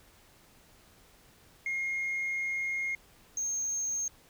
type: tone pair in turn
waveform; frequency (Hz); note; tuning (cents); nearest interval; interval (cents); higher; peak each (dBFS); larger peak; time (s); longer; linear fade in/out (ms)
sine; 2140 / 6413; C7 / G8; +38 / +39; octave + perfect fifth; 1901; second; -28; neither; 1.66-2.95 / 3.37-4.08; first; 2
effects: tanh soft clip ceiling -28 dBFS + pink hiss -60 dBFS RMS until 4.29 s